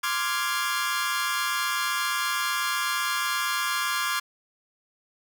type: chord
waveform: sawtooth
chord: D half-diminished seventh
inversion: third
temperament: equal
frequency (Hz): 1046.5 / 1174.7 / 1396.9 / 1661.2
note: C6 / D6 / F6 / Ab6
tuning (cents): 0 / 0 / 0 / 0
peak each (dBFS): -27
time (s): 0.03-4.2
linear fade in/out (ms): 10
effects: none